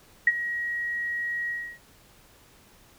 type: tone with ADSR envelope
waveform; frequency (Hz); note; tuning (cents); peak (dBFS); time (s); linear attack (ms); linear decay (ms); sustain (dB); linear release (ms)
sine; 1900; A#6; +33; -13; 0.27-1.79; 4; 37; -14; 300
effects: pink hiss -56 dBFS RMS until 2.98 s